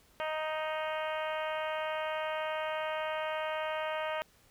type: harmonic tone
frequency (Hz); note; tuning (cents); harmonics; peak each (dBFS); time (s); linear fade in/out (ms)
311.7; D#4; +3; 2 / 3 / 4 / 5 / 6 / 7 / 8 / 9 / 10; -35 / -39 / -41 / -43 / -45 / -46 / -47 / -48 / -49; 0.2-4.22; 0
effects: pink hiss -64 dBFS RMS until 4.5 s